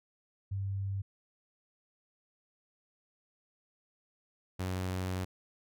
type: tone pair in turn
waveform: sine / sawtooth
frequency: 98 / 92.5 Hz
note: G2 / F#2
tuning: 0 / 0 cents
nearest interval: minor second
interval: 100 cents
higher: first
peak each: -32 / -29 dBFS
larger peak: second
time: 0.51-1.02 / 4.59-5.25 s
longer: second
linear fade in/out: 10 ms
effects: none